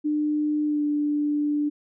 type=tone with pitch glide; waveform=sine; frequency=300 to 294.8 Hz; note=D4 to D4; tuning=+37 to +7 cents; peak=-21 dBFS; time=0.04-1.7 s; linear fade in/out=20 ms; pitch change=-30 cents; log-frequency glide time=0.65-0.83 s; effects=none